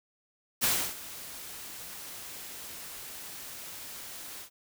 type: noise with ADSR envelope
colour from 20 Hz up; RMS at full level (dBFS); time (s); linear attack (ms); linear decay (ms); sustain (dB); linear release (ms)
white; -25; 0.61-4.5; 27; 300; -18; 87
effects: none